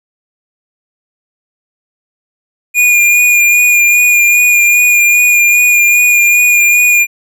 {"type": "tone with vibrato", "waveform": "square", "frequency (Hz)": 2430, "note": "D#7", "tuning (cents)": -42, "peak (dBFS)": -6, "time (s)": [2.74, 7.07], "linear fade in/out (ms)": 50, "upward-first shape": "sine", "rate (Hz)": 2.5, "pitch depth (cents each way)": 22, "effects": []}